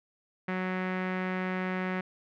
sawtooth tone with low-pass filter, 185 Hz, F#3, in tune, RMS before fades -32 dBFS, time 0.48-2.01 s, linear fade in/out 5 ms, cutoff 2000 Hz, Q 2.9, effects none

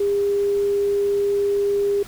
sine tone, 403.4 Hz, G4, 50 cents sharp, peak -17 dBFS, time 0-2.03 s, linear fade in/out 5 ms, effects pink hiss -42 dBFS RMS until 2.07 s

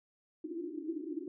pink band-pass noise, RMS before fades -40 dBFS, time 0.44-1.28 s, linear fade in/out 2 ms, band 300 to 350 Hz, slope 96 dB/octave, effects none

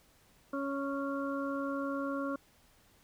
harmonic tone, 277.2 Hz, C#4, in tune, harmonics 1 / 2 / 4 / 5, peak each -35 / -38 / -41 / -42 dBFS, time 0.53-2.36 s, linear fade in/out 5 ms, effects pink hiss -65 dBFS RMS until 3.03 s

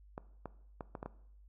clicks, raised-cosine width 1 ms, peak -27 dBFS, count 6, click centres 0.179 / 0.457 / 0.808 / 0.952 / 1.029 / 1.06 s, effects noise-tail reverb RT60 0.7 s tail -18 dB re dry + added 50 Hz sine -56 dBFS peak until 1.48 s

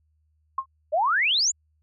sine tone with exponential decay, 1066 Hz, C6, 32 cents sharp, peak -19 dBFS, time 0.58-0.66 s, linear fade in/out 5 ms, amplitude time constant 17 ms
sine exponential sweep, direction up, 570 to 7420 Hz, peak -19 dBFS, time 0.92-1.52 s, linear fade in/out 20 ms
effects added 77 Hz sine -64 dBFS peak until 1.82 s

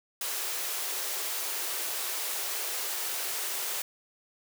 white high-pass noise, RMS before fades -33 dBFS, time 0.21-3.82 s, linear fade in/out 2 ms, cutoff 340 Hz, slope 96 dB/octave, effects none

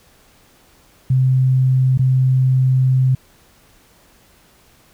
sine tone with dropouts, 130 Hz, C3, 11 cents flat, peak -11 dBFS, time 1.1-3.15 s, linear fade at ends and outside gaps 5 ms, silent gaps 1.976-1.992 s, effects pink hiss -52 dBFS RMS until 4.93 s

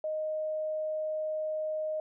sine tone, 621 Hz, D#5, 3 cents flat, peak -30 dBFS, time 0.04-2 s, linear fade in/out 2 ms, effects none

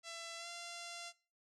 5% pulse tone with pitch glide, 670 to 689.2 Hz, E5 to F5, +28 to -23 cents, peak -33 dBFS, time 0.03-1.13 s, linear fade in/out 50 ms, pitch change +49 cents, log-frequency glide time 0.37-0.48 s, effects noise-tail reverb RT60 0.4 s tail -22 dB re dry + low-pass 8000 Hz 12 dB/octave

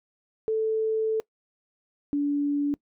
sine tone pair in turn, 440 / 287.8 Hz, A4 / D4, 0 / -35 cents, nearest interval perfect fifth, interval 735 cents, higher first, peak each -22 / -22 dBFS, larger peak neither, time 0.48-1.2 / 2.13-2.74 s, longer first, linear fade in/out 0 ms, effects noise-tail reverb RT60 0.1 s tail -23 dB re dry

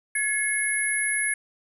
sine tone cluster, 1702 / 2174 / 10780 Hz, G#6 / C#7 / E9, +42 / -34 / +38 cents, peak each -27 dBFS, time 0.15-1.34 s, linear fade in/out 5 ms, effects none

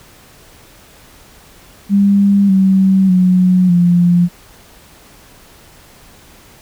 sine tone with pitch steps, 199.9 / 191.2 / 182.89 / 174.93 Hz, G3 / G3 / F#3 / F3, +34 / -43 / -20 / +3 cents, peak -7 dBFS, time 1.89-4.29 s, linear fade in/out 50 ms, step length 600 ms, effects pink hiss -43 dBFS RMS until 6.61 s

